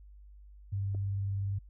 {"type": "tone with vibrato", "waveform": "sine", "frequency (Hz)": 98.8, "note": "G2", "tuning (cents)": 14, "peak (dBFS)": -30, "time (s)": [0.72, 1.59], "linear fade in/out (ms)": 10, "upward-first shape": "sine", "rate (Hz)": 20, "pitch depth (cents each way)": 38}
{"type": "clicks", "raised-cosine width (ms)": 2, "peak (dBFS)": -35, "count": 2, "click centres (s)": [0.947, 0.95]}
{"effects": ["added 50 Hz sine -50 dBFS peak until 1.69 s"]}